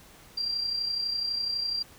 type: tone with amplitude modulation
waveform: sine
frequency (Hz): 4739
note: D8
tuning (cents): +15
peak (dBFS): -25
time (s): 0.37-1.83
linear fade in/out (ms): 10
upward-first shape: sine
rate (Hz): 32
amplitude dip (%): 50
effects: pink hiss -53 dBFS RMS until 1.98 s